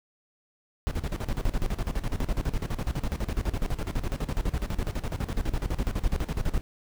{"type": "noise with tremolo", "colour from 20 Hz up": "brown", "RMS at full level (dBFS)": -26, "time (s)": [0.87, 6.61], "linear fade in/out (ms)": 0, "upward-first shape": "square", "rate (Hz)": 12, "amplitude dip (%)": 80, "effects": []}